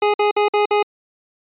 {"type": "tone bursts", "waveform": "25% pulse", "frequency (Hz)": 415.3, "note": "G#4", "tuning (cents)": 0, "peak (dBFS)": -10, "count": 5, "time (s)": [0.02, 0.828], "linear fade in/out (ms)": 5, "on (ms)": 120, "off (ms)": 52, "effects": ["resampled to 8000 Hz"]}